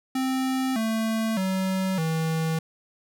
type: tone with pitch steps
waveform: square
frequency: 261.6 / 222.5 / 189.3 / 161.03 Hz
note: C4 / A3 / F#3 / E3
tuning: 0 / +20 / +40 / -40 cents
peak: -24 dBFS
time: 0.15-2.59 s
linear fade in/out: 5 ms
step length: 610 ms
effects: none